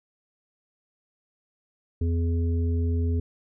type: harmonic tone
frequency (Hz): 84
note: E2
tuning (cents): +33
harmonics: 1 / 3 / 5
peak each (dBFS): -22 / -32 / -36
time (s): 2.01-3.2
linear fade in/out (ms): 5
effects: none